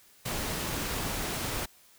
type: noise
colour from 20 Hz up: pink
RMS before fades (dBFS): -33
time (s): 0.25-1.66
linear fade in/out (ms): 10
effects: white hiss -59 dBFS RMS until 1.98 s